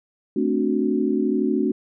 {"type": "chord", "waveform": "sine", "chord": "D dominant seventh", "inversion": "second", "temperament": "equal", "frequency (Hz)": [220, 261.6, 293.7, 370], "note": ["A3", "C4", "D4", "F#4"], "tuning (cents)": [0, 0, 0, 0], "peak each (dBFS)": -24, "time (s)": [0.36, 1.72], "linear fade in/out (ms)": 5, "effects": []}